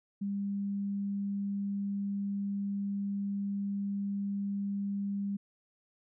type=tone; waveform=sine; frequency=200 Hz; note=G3; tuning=35 cents sharp; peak=-31 dBFS; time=0.21-5.37 s; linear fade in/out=10 ms; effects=none